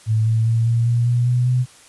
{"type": "tone with pitch steps", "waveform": "sine", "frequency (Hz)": [110, 112.12, 114.27, 116.47, 118.72, 121, 123.33, 125.7], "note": ["A2", "A2", "A#2", "A#2", "A#2", "B2", "B2", "B2"], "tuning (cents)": [0, 33, -34, -1, 32, -35, -2, 31], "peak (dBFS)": -14, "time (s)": [0.06, 1.66], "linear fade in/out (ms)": 50, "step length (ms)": 200, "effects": ["white hiss -47 dBFS RMS until 1.88 s", "resampled to 24000 Hz"]}